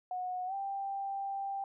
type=tone with pitch glide; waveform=sine; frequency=731 to 788 Hz; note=F#5 to G5; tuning=-21 to +9 cents; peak=-34 dBFS; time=0.11-1.64 s; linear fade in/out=2 ms; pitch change=+130 cents; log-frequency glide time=0.46-0.54 s; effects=none